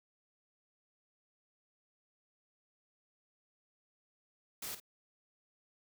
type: noise with echo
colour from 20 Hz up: white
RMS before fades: -42 dBFS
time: 4.62-4.75 s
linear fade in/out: 5 ms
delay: 51 ms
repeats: 1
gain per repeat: -11 dB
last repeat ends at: 4.801 s
effects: none